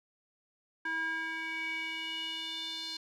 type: tone with band-pass filter sweep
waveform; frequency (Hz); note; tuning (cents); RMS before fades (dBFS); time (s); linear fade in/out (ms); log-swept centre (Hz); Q
square; 323.7; E4; -31; -37; 0.85-2.97; 5; 1500 to 4200; 5.2
effects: none